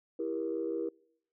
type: chord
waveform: sine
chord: E diminished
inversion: none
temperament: just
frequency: 329.6 / 395.6 / 474.7 Hz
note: E4 / G4 / Bb4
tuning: 0 / +16 / +31 cents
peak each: -35 / -37 / -35 dBFS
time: 0.19-0.89 s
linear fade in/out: 5 ms
effects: noise-tail reverb RT60 0.7 s tail -26 dB re dry + tanh soft clip ceiling -23 dBFS